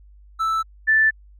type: tone pair in turn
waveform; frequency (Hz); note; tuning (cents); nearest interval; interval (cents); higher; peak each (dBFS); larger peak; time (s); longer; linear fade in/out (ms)
triangle / sine; 1318.5 / 1760; E6 / A6; 0 / 0; perfect fourth; 500; second; -17 / -13; second; 0.39-0.63 / 0.87-1.11; neither; 20
effects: added 50 Hz sine -45 dBFS peak until 1.39 s